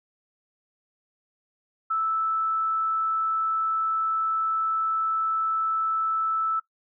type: tone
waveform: sine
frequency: 1315 Hz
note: E6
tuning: 5 cents flat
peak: -22 dBFS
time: 1.9-6.6 s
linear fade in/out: 10 ms
effects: noise-tail reverb RT60 0.1 s tail -17 dB re dry